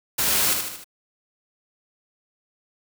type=noise with echo; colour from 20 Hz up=white; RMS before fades=-22 dBFS; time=0.18-0.54 s; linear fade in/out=10 ms; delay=76 ms; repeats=4; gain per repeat=-5 dB; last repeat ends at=0.844 s; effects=none